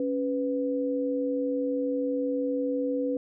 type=tone pair together; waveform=sine; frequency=277.2 / 496.8 Hz; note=C#4 / B4; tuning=0 / +10 cents; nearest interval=minor seventh; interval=1010 cents; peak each=-28 dBFS; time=0-3.17 s; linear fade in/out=2 ms; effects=none